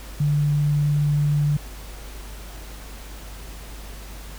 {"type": "tone", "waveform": "sine", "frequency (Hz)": 146.83, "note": "D3", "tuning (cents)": 0, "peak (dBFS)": -17, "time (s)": [0.2, 1.57], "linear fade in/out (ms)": 5, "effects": ["added 50 Hz sine -36 dBFS peak until 4.38 s", "pink hiss -42 dBFS RMS until 4.38 s"]}